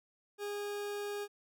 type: tone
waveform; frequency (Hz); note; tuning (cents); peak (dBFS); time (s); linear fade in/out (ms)
40% pulse; 410; G#4; -22; -36; 0.38-1.28; 50
effects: none